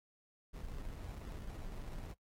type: noise with sample-and-hold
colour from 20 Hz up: brown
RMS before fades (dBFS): -45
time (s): 0.53-2.14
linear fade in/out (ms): 20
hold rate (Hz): 1575
effects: noise-tail reverb RT60 0.1 s tail -20 dB re dry + AAC 48 kbps